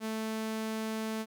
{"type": "tone", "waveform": "sawtooth", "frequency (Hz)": 220, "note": "A3", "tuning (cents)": 0, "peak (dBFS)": -29, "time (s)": [0, 1.26], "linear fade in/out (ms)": 50, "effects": []}